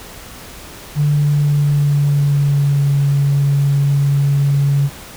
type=tone with pitch glide; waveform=sine; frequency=146.83 to 140.85 Hz; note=D3 to C#3; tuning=0 to +28 cents; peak=-10 dBFS; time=0.95-4.9 s; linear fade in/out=50 ms; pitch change=-72 cents; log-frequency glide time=1.06-2.92 s; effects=tanh soft clip ceiling -6 dBFS + pink hiss -35 dBFS RMS until 5.16 s